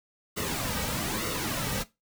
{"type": "noise with flanger", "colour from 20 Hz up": "pink", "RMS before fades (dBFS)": -31, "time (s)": [0.36, 1.84], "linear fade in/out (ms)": 20, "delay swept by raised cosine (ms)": [1.2, 2.9], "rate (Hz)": 1.1, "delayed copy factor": -0.65, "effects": ["noise-tail reverb RT60 0.2 s tail -17 dB re dry"]}